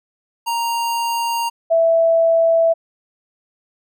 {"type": "tone pair in turn", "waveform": ["square", "sine"], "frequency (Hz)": [932.3, 660.5], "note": ["A#5", "E5"], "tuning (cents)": [0, 3], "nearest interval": "tritone", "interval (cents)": 597, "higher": "first", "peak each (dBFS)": [-19, -11], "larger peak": "second", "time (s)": [[0.46, 1.5], [1.7, 2.74]], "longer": "neither", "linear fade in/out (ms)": 20, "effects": []}